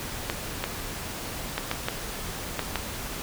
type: clicks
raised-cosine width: 0.3 ms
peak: -10 dBFS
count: 7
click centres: 0.299 / 0.64 / 1.58 / 1.714 / 1.885 / 2.593 / 2.757 s
effects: pink hiss -35 dBFS RMS until 3.22 s